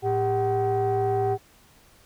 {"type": "tone cluster", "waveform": "sine", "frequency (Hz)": [110.8, 397.5, 754], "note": ["A2", "G4", "F#5"], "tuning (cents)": [13, 24, 32], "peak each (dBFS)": [-27, -22, -24], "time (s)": [0.02, 1.38], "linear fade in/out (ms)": 50, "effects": ["tanh soft clip ceiling -17 dBFS", "pink hiss -56 dBFS RMS until 2.05 s"]}